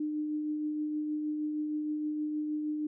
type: tone with tremolo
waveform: sine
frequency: 302.6 Hz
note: D#4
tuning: 48 cents flat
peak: -29 dBFS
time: 0-2.87 s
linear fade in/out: 5 ms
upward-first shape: triangle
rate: 6.4 Hz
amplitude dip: 30%
effects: none